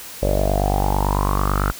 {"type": "tone with low-pass filter sweep", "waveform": "sawtooth", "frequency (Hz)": 49, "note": "G1", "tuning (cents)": 0, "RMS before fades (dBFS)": -19, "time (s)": [0.22, 1.72], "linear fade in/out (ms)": 10, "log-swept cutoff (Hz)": [560, 1400], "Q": 8, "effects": ["white hiss -36 dBFS RMS until 1.79 s"]}